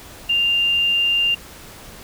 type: tone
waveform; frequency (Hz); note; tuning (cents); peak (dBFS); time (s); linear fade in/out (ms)
sine; 2794; F7; 0; -15; 0.29-1.35; 10
effects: pink hiss -40 dBFS RMS until 2.03 s